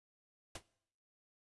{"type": "noise with exponential decay", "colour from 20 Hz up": "pink", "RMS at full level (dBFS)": -39, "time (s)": [0.55, 0.63], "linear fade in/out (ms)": 5, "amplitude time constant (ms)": 17, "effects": ["noise-tail reverb RT60 0.7 s tail -21 dB re dry", "resampled to 24000 Hz"]}